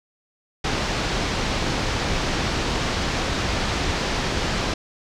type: low-pass noise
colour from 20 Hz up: pink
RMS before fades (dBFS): -24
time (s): 0.64-4.74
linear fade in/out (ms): 5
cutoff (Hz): 5900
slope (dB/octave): 24
effects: none